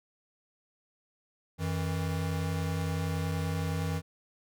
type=tone pair together; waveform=square; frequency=90.38 / 160.9 Hz; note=F#2 / E3; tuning=-40 / -42 cents; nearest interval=minor seventh; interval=998 cents; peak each=-33 / -33 dBFS; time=1.58-4.02 s; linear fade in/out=50 ms; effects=none